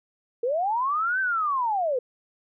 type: linear two-way sweep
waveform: sine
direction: up then down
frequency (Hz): 451.2 to 1568 to 474.6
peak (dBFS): -22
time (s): 0.43-1.99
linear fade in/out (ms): 5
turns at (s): 1.2
effects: none